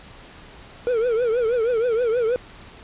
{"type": "tone with vibrato", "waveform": "triangle", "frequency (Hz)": 468.9, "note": "A#4", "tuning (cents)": 10, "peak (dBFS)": -16, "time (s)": [0.87, 2.36], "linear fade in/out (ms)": 0, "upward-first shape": "triangle", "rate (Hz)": 6.3, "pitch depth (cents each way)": 150, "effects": ["pink hiss -44 dBFS RMS until 2.83 s", "resampled to 8000 Hz"]}